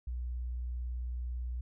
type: tone with vibrato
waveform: sine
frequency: 61 Hz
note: B1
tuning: 21 cents flat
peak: -34 dBFS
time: 0.07-1.61 s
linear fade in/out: 5 ms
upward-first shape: triangle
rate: 18 Hz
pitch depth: 18 cents each way
effects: none